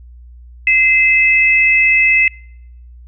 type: tone pair together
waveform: sine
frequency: 2064 / 2600 Hz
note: C7 / E7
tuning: -24 / -24 cents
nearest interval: major third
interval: 400 cents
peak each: -11 dBFS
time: 0.67-2.28 s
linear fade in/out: 2 ms
effects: noise-tail reverb RT60 0.8 s tail -26 dB re dry + added 60 Hz sine -35 dBFS peak until 3.07 s